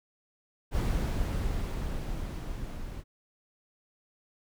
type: noise with level ramp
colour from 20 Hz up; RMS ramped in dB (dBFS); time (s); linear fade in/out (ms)
brown; -27 to -39; 0.71-3.04; 50
effects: none